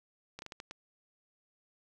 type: slowing click train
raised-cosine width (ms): 0.2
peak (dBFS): -26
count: 6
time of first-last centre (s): 0.39-0.711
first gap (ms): 31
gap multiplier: 1.37
effects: none